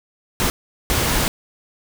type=noise bursts at uneven times; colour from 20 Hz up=pink; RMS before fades=-19 dBFS; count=2; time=0.4-0.5 / 0.9-1.28 s; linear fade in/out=0 ms; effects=none